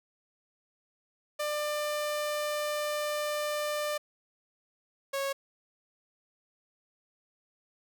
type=tone pair in turn; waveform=sawtooth; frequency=596 / 550.2 Hz; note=D5 / C#5; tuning=+25 / -13 cents; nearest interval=minor second; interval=138 cents; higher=first; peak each=-26 dBFS; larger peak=neither; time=1.39-3.98 / 5.13-5.33 s; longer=first; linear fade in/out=10 ms; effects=none